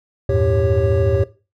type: tone cluster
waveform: triangle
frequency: 81.4 / 97.7 / 111.8 / 394.4 / 552 Hz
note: E2 / G2 / A2 / G4 / C#5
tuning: -21 / -5 / +28 / +11 / -7 cents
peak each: -18 dBFS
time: 0.29-1.24 s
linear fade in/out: 5 ms
effects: noise-tail reverb RT60 0.3 s tail -17 dB re dry + tanh soft clip ceiling -4 dBFS